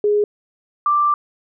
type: tone pair in turn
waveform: sine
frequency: 415.5 / 1177.6 Hz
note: G#4 / D6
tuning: +1 / +4 cents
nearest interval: octave + tritone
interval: 1803 cents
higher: second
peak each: -13 dBFS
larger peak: neither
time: 0.04-0.24 / 0.86-1.14 s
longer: second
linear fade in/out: 2 ms
effects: none